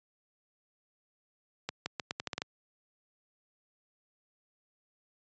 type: accelerating click train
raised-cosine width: 0.2 ms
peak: -16 dBFS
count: 9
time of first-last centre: 1.69-2.419 s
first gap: 170 ms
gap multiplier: 0.81
effects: high-pass 100 Hz 12 dB/octave + resampled to 16000 Hz